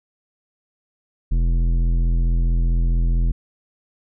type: tone with tanh clipping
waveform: triangle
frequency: 42.27 Hz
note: E1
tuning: 44 cents sharp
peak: -17 dBFS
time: 1.31-3.32 s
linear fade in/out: 10 ms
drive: 16 dB
effects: none